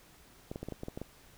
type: clicks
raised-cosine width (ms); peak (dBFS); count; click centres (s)
2; -25; 9; 0.515 / 0.559 / 0.63 / 0.686 / 0.723 / 0.834 / 0.884 / 0.975 / 1.016
effects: pink hiss -59 dBFS RMS until 1.37 s